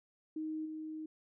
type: tone with level steps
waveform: sine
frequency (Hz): 312.7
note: D#4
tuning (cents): +9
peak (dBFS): -36 / -40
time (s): 0.36-1.06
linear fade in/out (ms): 5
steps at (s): 0.65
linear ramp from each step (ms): 10
effects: none